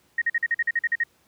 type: tone bursts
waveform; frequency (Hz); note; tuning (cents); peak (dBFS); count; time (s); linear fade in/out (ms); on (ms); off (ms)
sine; 1869; A#6; +4; -19; 11; 0.18-1.037; 5; 37; 45
effects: pink hiss -63 dBFS RMS until 1.27 s + high-pass 80 Hz 12 dB/octave